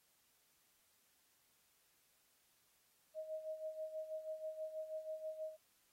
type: tone with tremolo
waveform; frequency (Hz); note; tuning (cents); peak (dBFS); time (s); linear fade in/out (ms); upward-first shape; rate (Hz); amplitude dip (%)
sine; 628; D#5; +16; -40; 3.14-5.57; 50; sine; 6.2; 70
effects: white hiss -75 dBFS RMS until 5.92 s + AAC 48 kbps